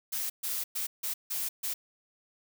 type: noise bursts at uneven times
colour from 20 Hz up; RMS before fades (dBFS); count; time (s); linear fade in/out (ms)
blue; -33; 6; 0.12-0.3 / 0.43-0.64 / 0.75-0.87 / 1.03-1.14 / 1.3-1.49 / 1.63-1.74; 10
effects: none